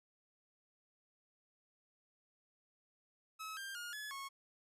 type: tone with pitch steps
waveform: sawtooth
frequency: 1288 / 1589 / 1426 / 1706 / 1096 Hz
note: E6 / G6 / F6 / G#6 / C#6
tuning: -41 / +23 / +36 / +46 / -20 cents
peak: -40 dBFS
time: 3.39-4.29 s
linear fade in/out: 20 ms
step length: 180 ms
effects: resampled to 32000 Hz